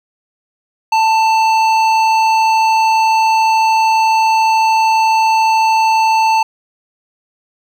triangle tone with hard clipping, 887 Hz, A5, 14 cents sharp, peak -11 dBFS, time 0.92-6.43 s, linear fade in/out 5 ms, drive 15 dB, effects none

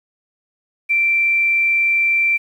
sine tone with frequency modulation, 2349 Hz, D7, in tune, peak -13 dBFS, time 0.89-2.38 s, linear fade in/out 20 ms, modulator 36.4 Hz, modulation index 0.23, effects 8-bit

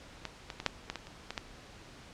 clicks, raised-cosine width 0.2 ms, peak -19 / -21 / -21 / -9 / -17 / -20 / -29 / -19 / -16 dBFS, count 9, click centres 0.253 / 0.502 / 0.601 / 0.663 / 0.9 / 0.957 / 1.07 / 1.306 / 1.378 s, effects pink hiss -52 dBFS RMS until 2.13 s + low-pass 6000 Hz 12 dB/octave

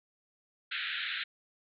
pink band-pass noise, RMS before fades -36 dBFS, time 0.71-1.24 s, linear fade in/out 10 ms, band 1400 to 4000 Hz, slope 96 dB/octave, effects none

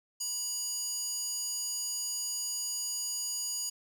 square tone with high-pass filter, 970 Hz, B5, 31 cents flat, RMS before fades -35 dBFS, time 0.2-3.7 s, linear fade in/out 10 ms, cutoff 6000 Hz, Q 5.7, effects none

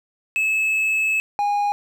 triangle tone pair in turn, 2597 / 819.5 Hz, E7 / G#5, -26 / -23 cents, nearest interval octave + minor sixth, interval 1997 cents, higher first, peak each -16 / -16 dBFS, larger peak neither, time 0.36-1.2 / 1.39-1.72 s, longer first, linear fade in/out 0 ms, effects none

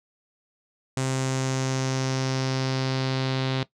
sawtooth tone with low-pass filter sweep, 131.9 Hz, C3, 14 cents sharp, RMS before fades -26 dBFS, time 0.97-3.63 s, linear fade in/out 2 ms, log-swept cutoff 7800 to 3900 Hz, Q 3, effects noise-tail reverb RT60 0.1 s tail -17 dB re dry

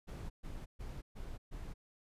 brown noise bursts, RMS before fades -44 dBFS, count 5, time 0.07-1.74 s, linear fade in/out 20 ms, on 230 ms, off 130 ms, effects resampled to 32000 Hz

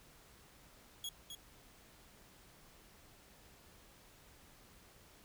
sawtooth tone with echo, 3327 Hz, G#7, 2 cents sharp, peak -37 dBFS, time 1.04-1.09 s, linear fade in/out 2 ms, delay 260 ms, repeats 1, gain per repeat -6 dB, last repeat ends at 1.35 s, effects pink hiss -62 dBFS RMS until 5.24 s

